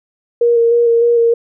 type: tone with vibrato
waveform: sine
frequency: 468.8 Hz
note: A#4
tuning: 10 cents sharp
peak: -8 dBFS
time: 0.41-1.34 s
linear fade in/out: 5 ms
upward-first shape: square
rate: 3.3 Hz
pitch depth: 16 cents each way
effects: none